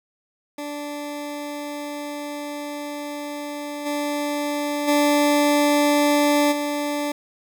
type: tone with level steps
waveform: 20% pulse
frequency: 292.1 Hz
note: D4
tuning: 9 cents flat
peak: -24 / -18 / -11 / -18 dBFS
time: 0.58-7.12 s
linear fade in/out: 5 ms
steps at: 3.85 / 4.87 / 6.51 s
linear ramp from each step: 20 ms
effects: none